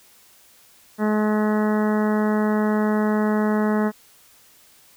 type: harmonic tone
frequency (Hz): 212.7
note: G#3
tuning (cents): +42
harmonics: 1 / 2 / 3 / 4 / 5 / 6 / 7 / 8 / 9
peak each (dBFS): -19 / -25 / -29 / -31 / -33 / -35 / -36 / -37 / -38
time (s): 0.98-3.92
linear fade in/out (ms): 50
effects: white hiss -53 dBFS RMS until 4.96 s